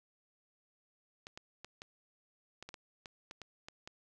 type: clicks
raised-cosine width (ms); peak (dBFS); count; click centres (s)
0.2; -29; 12; 1.269 / 1.375 / 1.646 / 1.819 / 2.626 / 2.69 / 2.742 / 3.058 / 3.311 / 3.417 / 3.685 / 3.875
effects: none